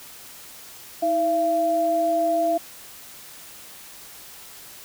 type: tone pair together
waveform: sine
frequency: 320.3 / 678 Hz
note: E4 / E5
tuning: -50 / +49 cents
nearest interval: octave + minor second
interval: 1299 cents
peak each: -27 / -19 dBFS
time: 1.02-2.58 s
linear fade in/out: 10 ms
effects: white hiss -43 dBFS RMS until 4.84 s